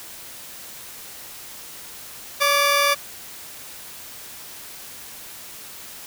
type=tone pair together; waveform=15% pulse; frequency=567.3 / 1174.7 Hz; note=C#5 / D6; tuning=+40 / 0 cents; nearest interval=octave + minor second; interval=1260 cents; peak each=-13 dBFS; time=2.4-2.95 s; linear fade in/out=20 ms; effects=white hiss -39 dBFS RMS until 6.06 s